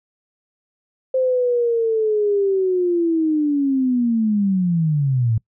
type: linear sweep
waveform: sine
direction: down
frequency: 523.3 to 107.5 Hz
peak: -15 dBFS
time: 1.14-5.38 s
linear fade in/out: 5 ms
effects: noise-tail reverb RT60 0.1 s tail -24 dB re dry